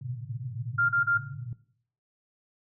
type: band-pass noise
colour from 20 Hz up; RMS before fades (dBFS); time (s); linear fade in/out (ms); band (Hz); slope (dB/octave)
pink; -37; 0.01-1.53; 2; 110 to 140; 96
type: tone bursts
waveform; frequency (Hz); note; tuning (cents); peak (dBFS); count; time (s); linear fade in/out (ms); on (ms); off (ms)
sine; 1396.9; F6; 0; -21; 3; 0.78-1.178; 10; 110; 34
effects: noise-tail reverb RT60 0.6 s tail -17 dB re dry